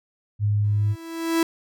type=tone; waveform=sine; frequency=103.83 Hz; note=G#2; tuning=in tune; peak=-18 dBFS; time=0.39-0.96 s; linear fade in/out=50 ms
type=tone with exponential growth; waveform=45% pulse; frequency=329.6 Hz; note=E4; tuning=in tune; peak=-16 dBFS; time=0.64-1.43 s; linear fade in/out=2 ms; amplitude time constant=170 ms
effects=none